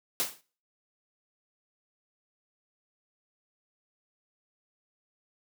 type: noise with exponential decay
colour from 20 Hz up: white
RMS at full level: -25 dBFS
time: 0.2-0.41 s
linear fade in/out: 0 ms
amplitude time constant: 44 ms
effects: noise-tail reverb RT60 0.4 s tail -20 dB re dry + high-pass 150 Hz 12 dB/octave